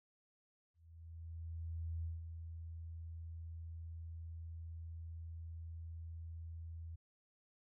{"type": "tone with ADSR envelope", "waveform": "sine", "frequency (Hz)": 82.41, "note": "E2", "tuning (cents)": 0, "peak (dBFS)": -38, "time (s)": [0.74, 6.96], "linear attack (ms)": 1300, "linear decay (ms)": 170, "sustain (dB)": -7, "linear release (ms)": 10, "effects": []}